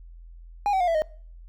triangle tone with pitch steps, 818 / 763.2 / 712.1 / 664.4 / 619.9 Hz, G#5 / G5 / F5 / E5 / D#5, -26 / -47 / +33 / +13 / -7 cents, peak -18 dBFS, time 0.66-1.02 s, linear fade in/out 0 ms, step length 72 ms, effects noise-tail reverb RT60 0.5 s tail -24 dB re dry + added 42 Hz sine -42 dBFS peak until 1.48 s

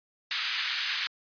white band-pass noise, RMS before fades -31 dBFS, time 0.31-1.07 s, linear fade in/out 0 ms, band 1400 to 4500 Hz, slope 24 dB/octave, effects resampled to 11025 Hz

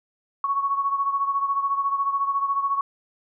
sine beating tone pair, 1108.7 / 1122.7 Hz, C#6 / C#6, 0 / +22 cents, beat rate 14 Hz, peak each -22 / -28 dBFS, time 0.44-2.81 s, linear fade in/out 2 ms, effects none

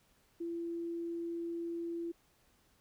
sine tone, 338.2 Hz, E4, 44 cents sharp, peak -36 dBFS, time 0.4-2.12 s, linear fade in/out 10 ms, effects pink hiss -70 dBFS RMS until 2.8 s

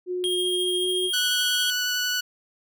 sine tone with pitch glide, 362 to 366.8 Hz, F#4 to F#4, -38 to -15 cents, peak -25 dBFS, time 0.06-1.11 s, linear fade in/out 50 ms, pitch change +23 cents, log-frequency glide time 0.79-0.88 s
square tone with tremolo, 3239 Hz, G#7, 44 cents flat, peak -24 dBFS, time 0.24-1.7 s, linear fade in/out 0 ms, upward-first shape triangle, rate 14 Hz, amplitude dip 25%
15% pulse tone with vibrato, 1480 Hz, F#6, in tune, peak -17 dBFS, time 1.13-2.21 s, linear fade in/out 10 ms, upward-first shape triangle, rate 11 Hz, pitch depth 10 cents each way
effects none

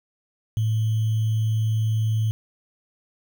sine tone with sample-and-hold, 110 Hz, A2, in tune, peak -19 dBFS, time 0.57-2.31 s, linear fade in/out 0 ms, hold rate 3150 Hz, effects none

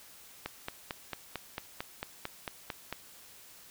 click train, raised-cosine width 0.3 ms, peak -19 dBFS, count 12, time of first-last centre 0.46-2.926 s, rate 4.46 Hz, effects white hiss -54 dBFS RMS until 3.7 s

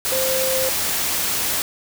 sine tone in noise, 523.3 Hz, C5, in tune, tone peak -21 dBFS, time 0.12-0.69 s, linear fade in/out 0 ms, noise white, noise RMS -22 dBFS, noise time 0.05-1.62 s, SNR -2 dB, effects none

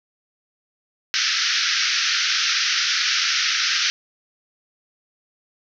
white band-pass noise, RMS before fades -21 dBFS, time 1.14-3.9 s, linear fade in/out 0 ms, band 1300 to 6000 Hz, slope 96 dB/octave, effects none

